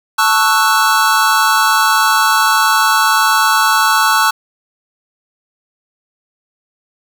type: chord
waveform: square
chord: F# minor seventh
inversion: first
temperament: equal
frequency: 880 / 1108.7 / 1318.5 / 1480 Hz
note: A5 / C#6 / E6 / F#6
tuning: 0 / 0 / 0 / 0 cents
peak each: -16 dBFS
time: 0.18-4.31 s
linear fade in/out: 10 ms
effects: none